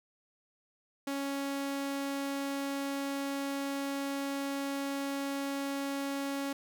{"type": "tone", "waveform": "sawtooth", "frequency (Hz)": 277.6, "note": "C#4", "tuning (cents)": 3, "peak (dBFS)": -29, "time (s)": [1.07, 6.53], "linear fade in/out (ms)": 5, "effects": []}